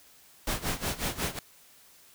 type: noise with tremolo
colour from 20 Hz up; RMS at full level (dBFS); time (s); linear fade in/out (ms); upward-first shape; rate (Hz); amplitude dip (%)
pink; -29; 0.47-1.39; 2; sine; 5.5; 85
effects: white hiss -57 dBFS RMS until 2.14 s